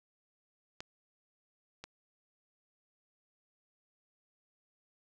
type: clicks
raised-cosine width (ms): 0.2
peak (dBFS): -24 / -27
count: 2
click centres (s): 0.805 / 1.84
effects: none